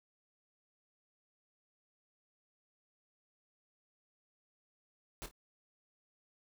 pink noise with echo, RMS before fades -44 dBFS, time 5.22-5.26 s, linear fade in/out 0 ms, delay 26 ms, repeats 2, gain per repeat -10 dB, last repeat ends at 5.312 s, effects none

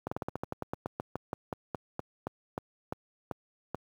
slowing click train, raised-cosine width 1 ms, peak -19 dBFS, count 22, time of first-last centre 0.07-3.746 s, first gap 45 ms, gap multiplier 1.12, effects high-pass 80 Hz 12 dB/octave + 9-bit

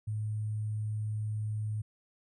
sine tone with sample-and-hold, 107.1 Hz, A2, 46 cents flat, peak -31 dBFS, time 0.07-1.82 s, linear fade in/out 10 ms, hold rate 8820 Hz, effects resampled to 22050 Hz

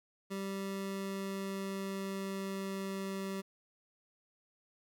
25% pulse tone with pitch glide, 195.1 to 193.75 Hz, G3 to G3, -8 to -20 cents, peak -33 dBFS, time 0.3-3.42 s, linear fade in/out 20 ms, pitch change -12 cents, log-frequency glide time 0.74-3.26 s, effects 12-bit

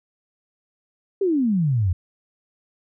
sine exponential sweep, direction down, 408.4 to 83.6 Hz, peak -17 dBFS, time 1.21-1.93 s, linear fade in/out 5 ms, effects none

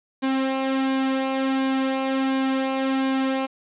sawtooth tone with flanger, 266.2 Hz, C4, 30 cents sharp, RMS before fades -23 dBFS, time 0.22-3.47 s, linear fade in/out 20 ms, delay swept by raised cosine 1.5 to 3.2 ms, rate 1.4 Hz, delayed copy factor -0.55, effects resampled to 8000 Hz + 8-bit

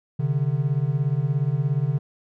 triangle beating tone pair, 133.1 / 150.1 Hz, C3 / D3, +30 / +38 cents, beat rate 17 Hz, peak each -21 dBFS, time 0.19-1.99 s, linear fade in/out 10 ms, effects none

